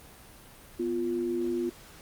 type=tone pair together; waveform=sine; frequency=246.9 / 349.2 Hz; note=B3 / F4; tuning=0 / 0 cents; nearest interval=tritone; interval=600 cents; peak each=-33 / -28 dBFS; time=0.79-1.7 s; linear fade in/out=10 ms; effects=pink hiss -51 dBFS RMS until 2.01 s + Opus 32 kbps